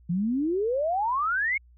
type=exponential sweep; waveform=sine; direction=up; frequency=164.81 to 2234 Hz; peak=-23 dBFS; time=0.09-1.58 s; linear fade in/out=10 ms; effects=added 60 Hz sine -52 dBFS peak until 1.77 s